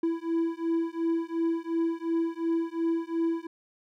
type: beating tone pair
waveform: triangle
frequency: 330.1 / 332.9 Hz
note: E4 / E4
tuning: +2 / +17 cents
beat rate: 2.8 Hz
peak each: -27 dBFS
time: 0.03-3.47 s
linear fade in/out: 5 ms
effects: none